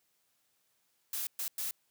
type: noise bursts at uneven times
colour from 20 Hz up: blue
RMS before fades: -36 dBFS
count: 3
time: 1.13-1.27 / 1.39-1.48 / 1.58-1.71 s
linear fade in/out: 2 ms
effects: white hiss -75 dBFS RMS until 1.9 s + high-pass 80 Hz 12 dB/octave